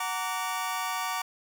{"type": "chord", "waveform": "sawtooth", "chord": "Gb augmented", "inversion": "none", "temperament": "just", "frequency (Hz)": [740, 925, 1156.2], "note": ["Gb5", "Bb5", "D6"], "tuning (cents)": [0, -14, -27], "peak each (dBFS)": [-31, -30, -29], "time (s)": [0, 1.22], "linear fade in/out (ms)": 5, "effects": []}